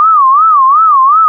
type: tone with vibrato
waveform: sine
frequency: 1174.7 Hz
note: D6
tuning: in tune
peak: -3 dBFS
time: 0-1.28 s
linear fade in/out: 0 ms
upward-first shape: sine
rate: 2.7 Hz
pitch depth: 200 cents each way
effects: none